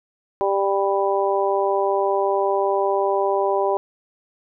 harmonic tone, 197.2 Hz, G3, 11 cents sharp, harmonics 2 / 3 / 4 / 5, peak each -21 / -23 / -24 / -25 dBFS, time 0.41-3.77 s, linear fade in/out 0 ms, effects none

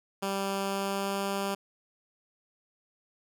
10% pulse tone with pitch glide, 196 to 197.48 Hz, G3 to G3, 0 to +13 cents, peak -21 dBFS, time 0.22-1.55 s, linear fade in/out 10 ms, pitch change +13 cents, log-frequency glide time 0.59-1.17 s, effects none

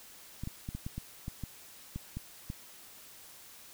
clicks, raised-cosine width 5 ms, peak -25 dBFS, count 11, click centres 0.436 / 0.474 / 0.689 / 0.75 / 0.865 / 0.98 / 1.281 / 1.437 / 1.96 / 2.17 / 2.501 s, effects white hiss -53 dBFS RMS until 3.73 s

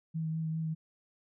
sine tone with vibrato, 160 Hz, D#3, 49 cents sharp, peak -31 dBFS, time 0.14-0.75 s, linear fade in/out 20 ms, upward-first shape triangle, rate 5 Hz, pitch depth 20 cents each way, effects none

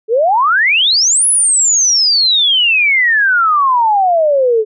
sine exponential two-way sweep, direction up then down, 420.9 to 10570 to 420.9 Hz, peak -8 dBFS, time 0.08-4.65 s, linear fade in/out 50 ms, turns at 1.27 s, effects none

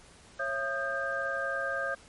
sine tone cluster, 546 / 670 / 1233 / 1586 Hz, C#5 / E5 / D#6 / G6, -26 / +28 / -16 / +20 cents, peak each -35 / -38 / -37 / -32 dBFS, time 0.39-1.95 s, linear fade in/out 10 ms, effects pink hiss -55 dBFS RMS until 2.08 s + MP3 48 kbps

